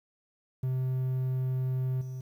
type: tone with level steps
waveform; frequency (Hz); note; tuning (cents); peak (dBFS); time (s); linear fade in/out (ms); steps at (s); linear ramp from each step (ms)
triangle; 129.4; C3; -19; -25 / -33; 0.63-2.21; 5; 2.01; 5
effects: 10-bit